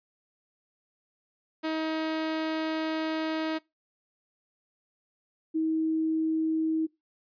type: tone pair in turn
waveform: sawtooth / sine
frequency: 317 / 318.7 Hz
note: D#4 / D#4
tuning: +32 / +42 cents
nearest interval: unison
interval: 10 cents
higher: second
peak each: -24 dBFS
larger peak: neither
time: 1.63-3.59 / 5.54-6.87 s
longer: first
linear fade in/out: 20 ms
effects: noise-tail reverb RT60 0.2 s tail -22 dB re dry + resampled to 11025 Hz